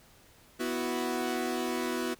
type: chord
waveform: sawtooth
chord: B suspended fourth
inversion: none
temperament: equal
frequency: 246.9 / 329.6 / 370 Hz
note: B3 / E4 / F#4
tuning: 0 / 0 / 0 cents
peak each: -30 / -32 / -30 dBFS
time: 0.59-2.15 s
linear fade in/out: 20 ms
effects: pink hiss -59 dBFS RMS until 2.19 s